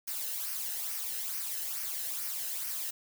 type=noise with flanger; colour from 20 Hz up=blue; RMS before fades=-36 dBFS; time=0.07-2.91 s; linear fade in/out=10 ms; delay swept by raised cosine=0.26 to 0.89 ms; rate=2.3 Hz; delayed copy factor=-0.55; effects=none